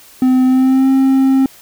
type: tone with pitch glide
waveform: triangle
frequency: 256.7 to 266.7 Hz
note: C4 to C4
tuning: -33 to +33 cents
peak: -6 dBFS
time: 0.22-1.46 s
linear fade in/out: 2 ms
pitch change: +66 cents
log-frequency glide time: 0.45-0.89 s
effects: white hiss -42 dBFS RMS until 1.61 s